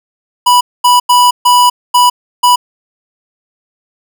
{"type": "tone bursts at uneven times", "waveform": "square", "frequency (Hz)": 983, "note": "B5", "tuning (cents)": -8, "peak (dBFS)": -5, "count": 6, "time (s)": [[0.46, 0.61], [0.84, 1], [1.09, 1.31], [1.45, 1.7], [1.94, 2.1], [2.43, 2.56]], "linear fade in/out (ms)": 10, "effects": []}